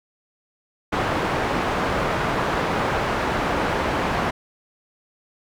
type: low-pass noise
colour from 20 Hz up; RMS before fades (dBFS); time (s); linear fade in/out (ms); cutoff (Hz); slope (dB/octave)
white; -23; 0.92-4.31; 10; 1200; 12
effects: none